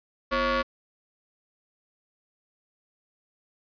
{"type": "ring-modulated tone", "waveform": "sawtooth", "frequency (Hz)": 293.7, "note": "D4", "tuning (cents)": 0, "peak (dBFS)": -16, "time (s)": [0.31, 0.63], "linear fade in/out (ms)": 20, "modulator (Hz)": 833, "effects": ["resampled to 11025 Hz"]}